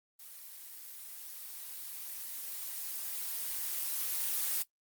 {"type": "noise with level ramp", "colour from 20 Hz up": "blue", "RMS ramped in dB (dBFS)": [-50, -32], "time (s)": [0.19, 4.63], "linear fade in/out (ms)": 10, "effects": ["noise-tail reverb RT60 0.1 s tail -19 dB re dry", "Opus 24 kbps"]}